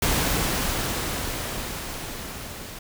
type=noise with level ramp; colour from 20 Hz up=pink; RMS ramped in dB=-22 to -38 dBFS; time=0.02-2.79 s; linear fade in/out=5 ms; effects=none